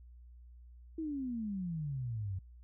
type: exponential sweep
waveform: sine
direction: down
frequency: 329.6 to 90.7 Hz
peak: -35 dBFS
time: 0.98-2.39 s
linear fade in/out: 5 ms
effects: added 60 Hz sine -52 dBFS peak until 2.63 s